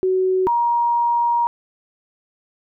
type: tone pair in turn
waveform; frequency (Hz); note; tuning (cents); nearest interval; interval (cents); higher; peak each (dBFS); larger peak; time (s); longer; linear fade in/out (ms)
sine; 373.8 / 946; F#4 / A#5; +18 / +25; octave + major third; 1607; second; -15; neither; 0.03-0.47 / 0.47-1.47; second; 0
effects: none